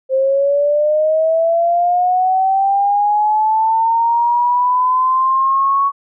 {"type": "linear sweep", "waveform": "sine", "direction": "up", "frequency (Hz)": [523.3, 1118], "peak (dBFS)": -11, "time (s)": [0.09, 5.92], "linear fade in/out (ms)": 50, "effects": []}